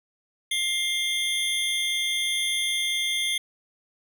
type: tone cluster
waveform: square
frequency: 2107 / 3231 / 3512 Hz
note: C7 / G#7 / A7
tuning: +12 / -48 / -4 cents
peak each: -29 dBFS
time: 0.51-3.38 s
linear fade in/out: 5 ms
effects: none